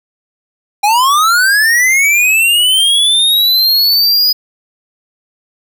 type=linear sweep; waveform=square; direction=up; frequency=795 to 4978 Hz; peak=-8 dBFS; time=0.83-4.33 s; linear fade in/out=10 ms; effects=none